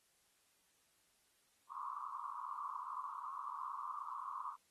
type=band-pass noise; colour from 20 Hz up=white; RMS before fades=-45 dBFS; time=1.69-4.57 s; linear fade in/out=50 ms; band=980 to 1200 Hz; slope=96 dB/octave; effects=white hiss -75 dBFS RMS until 4.7 s + AAC 32 kbps